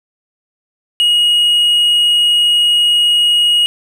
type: tone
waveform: triangle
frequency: 2887 Hz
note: F#7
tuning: 43 cents flat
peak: -7 dBFS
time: 1-3.66 s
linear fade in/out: 0 ms
effects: none